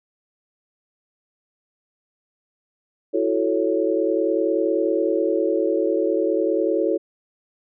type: chord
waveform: sine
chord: F# minor seventh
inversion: third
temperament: equal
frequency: 329.6 / 370 / 440 / 554.4 Hz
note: E4 / F#4 / A4 / C#5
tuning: 0 / 0 / 0 / 0 cents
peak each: -23 / -24 / -23 / -24 dBFS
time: 3.13-6.98 s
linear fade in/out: 20 ms
effects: none